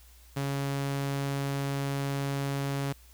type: tone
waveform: sawtooth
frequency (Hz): 139.1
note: C#3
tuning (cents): +6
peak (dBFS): -25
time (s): 0.36-2.93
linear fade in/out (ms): 10
effects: added 60 Hz sine -53 dBFS peak until 3.13 s + white hiss -59 dBFS RMS until 3.13 s